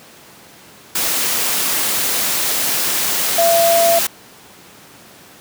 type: tone in noise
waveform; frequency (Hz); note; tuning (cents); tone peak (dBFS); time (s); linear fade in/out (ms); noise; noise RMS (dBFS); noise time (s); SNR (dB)
sine; 675; E5; +41; -11; 3.38-3.99; 5; white; -18; 0.95-4.07; +4
effects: pink hiss -42 dBFS RMS until 5.4 s + high-pass 150 Hz 12 dB/octave